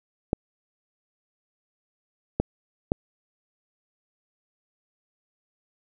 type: clicks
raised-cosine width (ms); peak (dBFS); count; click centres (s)
2; -8; 3; 0.331 / 2.4 / 2.919
effects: none